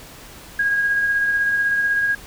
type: tone with tremolo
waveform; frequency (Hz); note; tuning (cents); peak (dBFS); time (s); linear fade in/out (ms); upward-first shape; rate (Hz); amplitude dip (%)
sine; 1638; G#6; -24; -15; 0.59-2.15; 5; sine; 16; 30
effects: pink hiss -41 dBFS RMS until 2.26 s